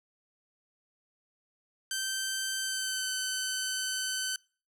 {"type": "tone with pitch glide", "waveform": "10% pulse", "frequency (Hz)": [1552, 1523.6], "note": ["G6", "G6"], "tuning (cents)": [-18, -50], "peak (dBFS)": -22, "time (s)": [1.91, 4.36], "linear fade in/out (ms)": 2, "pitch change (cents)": -32, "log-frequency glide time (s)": [2.59, 3.1], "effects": ["noise-tail reverb RT60 0.4 s tail -25 dB re dry"]}